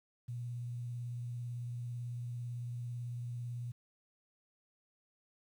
sine tone with vibrato, 120.6 Hz, B2, 41 cents flat, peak -38 dBFS, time 0.28-3.72 s, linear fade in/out 10 ms, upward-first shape square, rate 18 Hz, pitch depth 14 cents each way, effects 11-bit

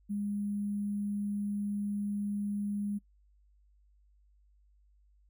sine tone with sample-and-hold, 204.1 Hz, G#3, 30 cents flat, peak -31 dBFS, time 0.09-2.99 s, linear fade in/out 20 ms, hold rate 11025 Hz, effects noise-tail reverb RT60 0.1 s tail -24 dB re dry + added 50 Hz sine -62 dBFS peak until 5.29 s

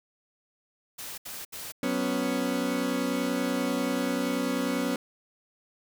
white noise bursts, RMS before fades -39 dBFS, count 3, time 0.98-1.722 s, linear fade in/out 10 ms, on 200 ms, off 71 ms
30% pulse chord, F# suspended fourth, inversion none, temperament equal, 185 / 246.9 / 277.2 Hz, F#3 / B3 / C#4, 0 / 0 / 0 cents, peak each -32 / -27 / -27 dBFS, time 1.83-4.96 s, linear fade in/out 2 ms
effects none

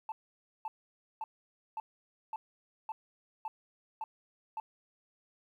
sine tone bursts, 880 Hz, A5, in tune, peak -33 dBFS, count 9, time 0.09-4.6 s, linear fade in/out 2 ms, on 30 ms, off 530 ms, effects tanh soft clip ceiling -33 dBFS + 12-bit

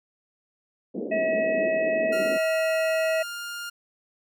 pink band-pass noise, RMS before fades -32 dBFS, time 0.94-2.38 s, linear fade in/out 10 ms, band 200 to 570 Hz, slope 48 dB/octave
harmonic tone, 642 Hz, E5, 46 cents flat, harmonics 1 / 3 / 4, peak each -22 / -32 / -34 dBFS, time 1.11-3.23 s, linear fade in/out 10 ms
sawtooth tone with pitch glide, 1396.9 to 1407.4 Hz, F6 to F6, 0 to +13 cents, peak -29 dBFS, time 2.12-3.7 s, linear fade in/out 10 ms, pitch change +13 cents, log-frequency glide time 2.78-3.49 s
effects none

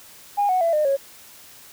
sine tone with pitch steps, 815 / 738.8 / 669.7 / 607 / 550.3 Hz, G#5 / F#5 / E5 / D#5 / C#5, -33 / -3 / +27 / -43 / -13 cents, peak -16 dBFS, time 0.37-0.97 s, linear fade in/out 20 ms, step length 120 ms, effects tanh soft clip ceiling -12 dBFS + white hiss -46 dBFS RMS until 1.72 s

